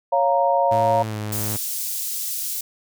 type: chord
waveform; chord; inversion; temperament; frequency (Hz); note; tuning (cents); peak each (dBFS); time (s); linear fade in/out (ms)
sine; Bb minor; first; equal; 554.4 / 698.5 / 932.3; Db5 / F5 / Bb5; 0 / 0 / 0; -20; 0.12-1.03; 10
type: tone with pitch glide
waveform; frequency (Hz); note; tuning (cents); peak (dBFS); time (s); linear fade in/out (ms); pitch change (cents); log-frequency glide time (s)
sawtooth; 110 to 106.01; A2 to G#2; 0 to +36; -22; 0.71-1.57; 10; -64; 1.06-1.18
type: high-pass noise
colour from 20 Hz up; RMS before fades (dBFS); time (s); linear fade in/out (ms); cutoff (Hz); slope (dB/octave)
white; -27; 1.32-2.61; 5; 5600; 12
effects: none